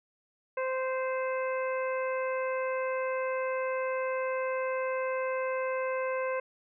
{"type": "harmonic tone", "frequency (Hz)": 520, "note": "C5", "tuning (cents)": -11, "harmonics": [1, 2, 3, 4, 5], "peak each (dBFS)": [-30, -36, -40, -42, -44], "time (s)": [0.57, 6.4], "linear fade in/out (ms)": 5, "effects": []}